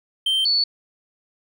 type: tone pair in turn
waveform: triangle / sine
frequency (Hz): 3131 / 4446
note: G7 / C#8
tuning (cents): -3 / +4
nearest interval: tritone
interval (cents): 607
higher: second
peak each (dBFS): -16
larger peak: neither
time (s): 0.26-0.45 / 0.45-0.64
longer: neither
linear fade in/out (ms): 5
effects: none